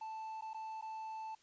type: tone with dropouts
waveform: triangle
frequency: 880 Hz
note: A5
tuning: in tune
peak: -40 dBFS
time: 0.01-1.35 s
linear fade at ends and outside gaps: 5 ms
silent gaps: 0.411-0.421 / 0.534-0.544 / 0.813-0.823 s
effects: white hiss -69 dBFS RMS until 1.42 s + resampled to 16000 Hz